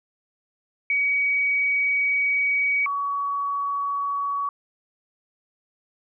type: tone pair in turn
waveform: sine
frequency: 2262 / 1128.6 Hz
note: C#7 / C#6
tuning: +34 / +31 cents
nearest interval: octave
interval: 1203 cents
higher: first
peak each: -19 / -23 dBFS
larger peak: first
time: 0.9-2.86 / 2.86-4.49 s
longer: first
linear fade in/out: 2 ms
effects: none

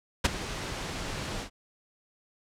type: noise with ADSR envelope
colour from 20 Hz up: pink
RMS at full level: -18 dBFS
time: 0.24-1.5 s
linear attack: 14 ms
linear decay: 17 ms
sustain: -17 dB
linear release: 92 ms
effects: low-pass 7000 Hz 12 dB/octave

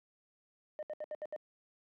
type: tone bursts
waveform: sine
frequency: 608 Hz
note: D#5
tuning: 40 cents flat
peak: -35 dBFS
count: 6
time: 0.79-1.362 s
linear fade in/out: 0 ms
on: 37 ms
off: 70 ms
effects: tanh soft clip ceiling -36 dBFS + high-pass 300 Hz 12 dB/octave

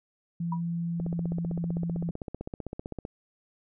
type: tone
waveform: sine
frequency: 169.6 Hz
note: E3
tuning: 50 cents sharp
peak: -28 dBFS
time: 0.4-2.11 s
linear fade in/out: 5 ms
type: tone with exponential decay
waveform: sine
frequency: 972 Hz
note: B5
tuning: 28 cents flat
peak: -28 dBFS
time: 0.52-0.61 s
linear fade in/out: 5 ms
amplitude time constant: 19 ms
type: click train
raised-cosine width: 2 ms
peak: -22 dBFS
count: 33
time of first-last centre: 1-3.051 s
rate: 15.6 Hz
effects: none

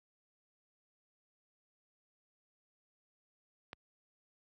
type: click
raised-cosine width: 0.3 ms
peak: -27 dBFS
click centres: 3.731 s
effects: high-pass 60 Hz 12 dB/octave

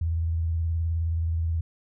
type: tone with vibrato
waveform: sine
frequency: 82.41 Hz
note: E2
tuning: in tune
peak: -23 dBFS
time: 0.01-1.61 s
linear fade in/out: 5 ms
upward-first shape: square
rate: 19 Hz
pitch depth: 45 cents each way
effects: none

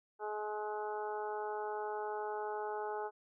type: harmonic tone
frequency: 211.4 Hz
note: G#3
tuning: 31 cents sharp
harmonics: 2 / 3 / 4 / 5 / 6 / 7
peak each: -40 / -48 / -40 / -51 / -49 / -50 dBFS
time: 0.19-3.11 s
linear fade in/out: 50 ms
effects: none

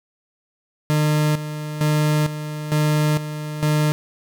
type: tone with tremolo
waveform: 40% pulse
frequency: 151.4 Hz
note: D#3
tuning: 47 cents flat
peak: -15 dBFS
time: 0.9-3.92 s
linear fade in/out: 0 ms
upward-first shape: square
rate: 1.1 Hz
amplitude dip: 70%
effects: none

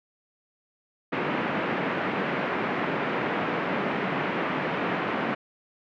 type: band-pass noise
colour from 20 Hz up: pink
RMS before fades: -28 dBFS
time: 1.12-5.35 s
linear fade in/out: 10 ms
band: 170 to 2400 Hz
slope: 24 dB/octave
effects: none

